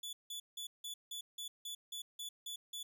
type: tone bursts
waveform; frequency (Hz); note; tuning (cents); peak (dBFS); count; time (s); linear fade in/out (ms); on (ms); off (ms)
sawtooth; 3453; A7; -33; -39; 11; 0.03-2.83; 5; 100; 170
effects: none